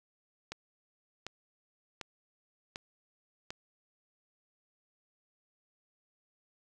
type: click train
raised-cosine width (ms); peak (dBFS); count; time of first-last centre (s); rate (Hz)
0.2; -22; 5; 0.52-3.505; 1.34
effects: none